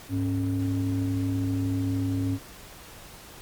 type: ring-modulated tone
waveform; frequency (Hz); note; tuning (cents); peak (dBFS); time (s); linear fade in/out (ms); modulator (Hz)
triangle; 85.8; F2; -30; -19; 0.09-2.39; 50; 188
effects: pink hiss -46 dBFS RMS until 3.41 s + Opus 48 kbps